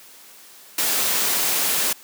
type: noise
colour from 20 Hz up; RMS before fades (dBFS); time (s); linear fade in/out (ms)
white; -21; 0.78-1.93; 5
effects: white hiss -46 dBFS RMS until 2.03 s + high-pass 200 Hz 12 dB/octave